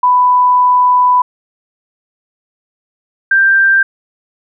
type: tone pair in turn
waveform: sine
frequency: 994 / 1577.9 Hz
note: B5 / G6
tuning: +11 / +11 cents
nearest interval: minor sixth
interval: 800 cents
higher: second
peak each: -6 dBFS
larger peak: neither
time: 0.03-1.22 / 3.31-3.83 s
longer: first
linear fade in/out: 5 ms
effects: none